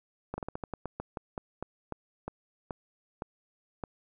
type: slowing click train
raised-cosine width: 1 ms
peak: -21 dBFS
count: 17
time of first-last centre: 0.34-3.838 s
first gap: 40 ms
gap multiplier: 1.2
effects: none